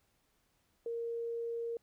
sine tone, 465.2 Hz, A#4, 4 cents flat, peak -35 dBFS, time 0.86-1.77 s, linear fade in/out 2 ms, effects pink hiss -75 dBFS RMS until 1.82 s

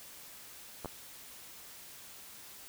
clicks, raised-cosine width 1 ms, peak -25 dBFS, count 2, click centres 0.847 / 0.858 s, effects white hiss -51 dBFS RMS until 2.68 s

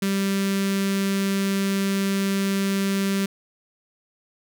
sawtooth tone with notch filter, 196 Hz, G3, in tune, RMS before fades -23 dBFS, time 0.02-3.26 s, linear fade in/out 5 ms, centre 760 Hz, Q 0.7, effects none

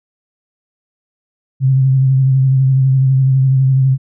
sine tone with vibrato, 132.8 Hz, C3, 26 cents sharp, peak -8 dBFS, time 1.6-3.98 s, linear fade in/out 50 ms, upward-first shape sine, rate 12 Hz, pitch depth 30 cents each way, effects none

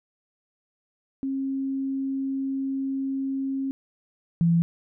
sine tone pair in turn, 270 / 168.42 Hz, C#4 / E3, -45 / +37 cents, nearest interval minor sixth, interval 818 cents, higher first, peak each -25 / -17 dBFS, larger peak second, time 1.23-3.71 / 4.41-4.62 s, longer first, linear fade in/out 0 ms, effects none

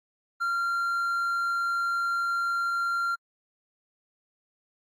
triangle tone, 1382 Hz, F6, 19 cents flat, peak -23 dBFS, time 0.4-3.16 s, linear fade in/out 20 ms, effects AAC 48 kbps

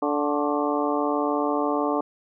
harmonic tone with a mistuned harmonic, 146.2 Hz, D3, 7 cents flat, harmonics 2 / 3 / 4 / 5 / 6 / 7 / 8, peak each -26 / -28 / -29 / -30 / -31 / -31 / -32 dBFS, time 0.02-2.01 s, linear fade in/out 5 ms, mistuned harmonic 7, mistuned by +79 cents, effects none

